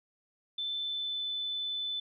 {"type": "tone with pitch glide", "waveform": "sine", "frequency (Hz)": [3529, 3509], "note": ["A7", "A7"], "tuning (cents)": [4, -5], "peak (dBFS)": -32, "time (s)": [0.58, 2], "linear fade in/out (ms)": 5, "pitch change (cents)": -9, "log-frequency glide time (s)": [0.77, 1.27], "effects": []}